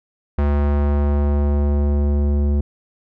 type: tone with low-pass filter sweep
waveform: square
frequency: 72.2 Hz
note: D2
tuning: 29 cents flat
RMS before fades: -17 dBFS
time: 0.38-2.61 s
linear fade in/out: 5 ms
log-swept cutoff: 1500 to 360 Hz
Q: 0.75
effects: none